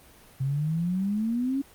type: exponential sweep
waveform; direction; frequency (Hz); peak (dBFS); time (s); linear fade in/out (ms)
sine; up; 130.81 to 280; -24; 0.4-1.62; 10
effects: pink hiss -53 dBFS RMS until 1.74 s + Opus 32 kbps